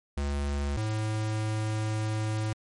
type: tone pair in turn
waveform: square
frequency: 71.1 / 108.39 Hz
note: C#2 / A2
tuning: +45 / -26 cents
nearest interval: perfect fifth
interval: 729 cents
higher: second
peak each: -28 dBFS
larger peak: neither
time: 0.17-0.77 / 0.77-2.53 s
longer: second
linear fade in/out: 5 ms
effects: MP3 48 kbps